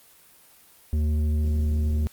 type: tone with tanh clipping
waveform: triangle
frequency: 76.1 Hz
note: D#2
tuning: 38 cents flat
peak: -22 dBFS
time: 0.93-2.07 s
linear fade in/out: 0 ms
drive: 13 dB
effects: white hiss -54 dBFS RMS until 2.12 s + Opus 32 kbps